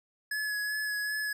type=tone with vibrato; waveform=square; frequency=1696 Hz; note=G#6; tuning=36 cents sharp; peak=-31 dBFS; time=0.31-1.33 s; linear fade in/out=5 ms; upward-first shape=sine; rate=2.6 Hz; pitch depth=18 cents each way; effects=none